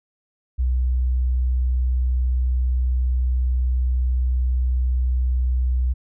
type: tone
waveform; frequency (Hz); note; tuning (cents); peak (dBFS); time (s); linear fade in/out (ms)
sine; 62.7; B1; +27; -17; 0.58-5.94; 20
effects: none